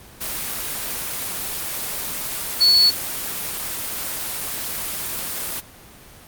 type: tone in noise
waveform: sine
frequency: 4418 Hz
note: C#8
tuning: 7 cents flat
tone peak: -11 dBFS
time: 2.6-2.91 s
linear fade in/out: 20 ms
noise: white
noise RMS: -27 dBFS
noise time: 0.2-5.61 s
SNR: +13 dB
effects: pink hiss -44 dBFS RMS until 6.27 s + Opus 24 kbps